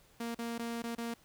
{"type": "tone with dropouts", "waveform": "sawtooth", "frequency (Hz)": 233.1, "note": "A#3", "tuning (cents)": 0, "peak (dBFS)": -32, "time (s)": [0.2, 1.14], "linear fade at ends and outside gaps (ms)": 5, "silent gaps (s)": [[0.347, 0.388], [0.581, 0.592], [0.822, 0.838], [0.951, 0.981]], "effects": ["pink hiss -64 dBFS RMS until 1.24 s"]}